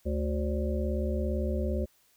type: harmonic tone with a mistuned harmonic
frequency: 73.2 Hz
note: D2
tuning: 5 cents flat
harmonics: 1 / 3 / 5 / 7 / 8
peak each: -29 / -34 / -36 / -37 / -38 dBFS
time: 0.05-1.86 s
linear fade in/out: 20 ms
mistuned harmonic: 7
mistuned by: +52 cents
effects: white hiss -66 dBFS RMS until 2.16 s